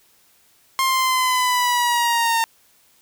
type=linear sweep; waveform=sawtooth; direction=down; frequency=1063 to 910 Hz; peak=-13 dBFS; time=0.79-2.44 s; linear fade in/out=0 ms; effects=white hiss -57 dBFS RMS until 3.01 s